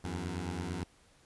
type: beating tone pair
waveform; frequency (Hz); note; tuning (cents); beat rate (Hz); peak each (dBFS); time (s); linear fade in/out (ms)
15% pulse; 82.41 / 91.31; E2 / F#2; 0 / -22; 8.9; -33 / -31; 0.04-0.84; 5
effects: pink hiss -64 dBFS RMS until 1.25 s + resampled to 24000 Hz